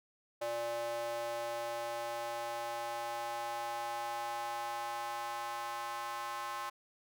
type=tone with high-pass filter sweep; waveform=square; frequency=117.7 Hz; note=A#2; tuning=17 cents sharp; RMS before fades=-39 dBFS; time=0.41-6.7 s; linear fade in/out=10 ms; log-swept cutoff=600 to 1000 Hz; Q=3.8; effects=none